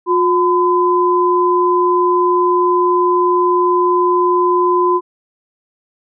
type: tone pair together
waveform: sine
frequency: 357.7 / 1013 Hz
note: F4 / B5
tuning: +41 / +44 cents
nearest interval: octave + tritone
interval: 1803 cents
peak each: -13 dBFS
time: 0.06-5.01 s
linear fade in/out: 50 ms
effects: none